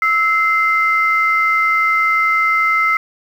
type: tone pair together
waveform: sine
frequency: 1308.4 / 2077 Hz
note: E6 / C7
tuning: -13 / -13 cents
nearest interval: minor sixth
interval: 800 cents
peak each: -14 dBFS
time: 0.02-2.97 s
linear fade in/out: 2 ms
effects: tanh soft clip ceiling -4 dBFS + 7-bit